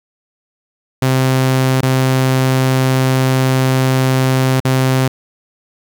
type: tone with dropouts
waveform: sawtooth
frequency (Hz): 130.81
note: C3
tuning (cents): 0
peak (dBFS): -7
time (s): 1.02-5.08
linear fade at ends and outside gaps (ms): 5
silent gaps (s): 1.811-1.829 / 4.602-4.649
effects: 8-bit